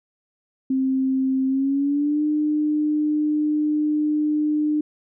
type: tone with pitch glide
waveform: sine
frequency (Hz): 264.1 to 301.6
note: C4 to D4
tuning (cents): +16 to +46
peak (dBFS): -18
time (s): 0.7-4.81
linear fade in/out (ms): 5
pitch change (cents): +230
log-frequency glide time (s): 1.47-2.23
effects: none